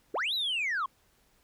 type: linear two-way sweep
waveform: sine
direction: up then down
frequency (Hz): 293.7 to 4046 to 1024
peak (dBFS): -26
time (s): 0.14-0.86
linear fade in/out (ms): 5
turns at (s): 0.34
effects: tanh soft clip ceiling -26 dBFS + pink hiss -67 dBFS RMS until 1.43 s